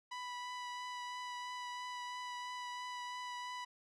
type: tone with vibrato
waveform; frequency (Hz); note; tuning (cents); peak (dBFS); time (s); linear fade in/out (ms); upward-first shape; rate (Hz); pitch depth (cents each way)
sawtooth; 987.8; B5; 0; -38; 0.11-3.65; 10; triangle; 3; 13
effects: low-pass 6000 Hz 12 dB/octave